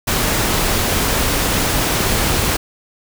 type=noise; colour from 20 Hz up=pink; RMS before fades=-17 dBFS; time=0.07-2.57 s; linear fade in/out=10 ms; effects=none